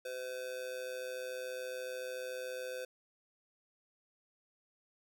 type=tone with amplitude modulation; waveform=square; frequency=510 Hz; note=C5; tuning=44 cents flat; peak=-37 dBFS; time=0.05-2.85 s; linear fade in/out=5 ms; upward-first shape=sine; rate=127 Hz; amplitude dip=65%; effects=none